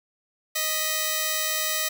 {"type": "tone pair together", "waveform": "5% pulse", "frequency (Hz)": [622.3, 1964.9], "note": ["D#5", "B6"], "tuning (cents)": [0, -9], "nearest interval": "octave + minor sixth", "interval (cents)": 1991, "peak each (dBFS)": -16, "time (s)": [0.55, 1.89], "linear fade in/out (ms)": 10, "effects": []}